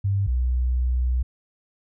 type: tone pair in turn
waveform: sine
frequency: 98.8 / 62.24 Hz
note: G2 / B1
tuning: +14 / +14 cents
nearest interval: minor sixth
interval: 800 cents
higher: first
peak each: -19 dBFS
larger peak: neither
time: 0.04-0.27 / 0.27-1.23 s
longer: second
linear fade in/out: 10 ms
effects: none